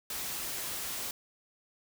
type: noise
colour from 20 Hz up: white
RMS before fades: -37 dBFS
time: 0.1-1.11 s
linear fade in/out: 2 ms
effects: none